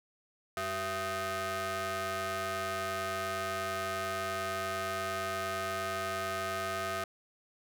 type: ring-modulated tone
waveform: sawtooth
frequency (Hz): 289.8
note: D4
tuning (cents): -23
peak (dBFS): -26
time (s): 0.57-7.04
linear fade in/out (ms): 2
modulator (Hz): 960
effects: none